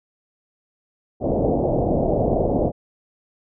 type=low-pass noise; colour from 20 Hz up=white; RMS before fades=-20 dBFS; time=1.2-2.72 s; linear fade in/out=50 ms; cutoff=690 Hz; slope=48 dB/octave; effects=none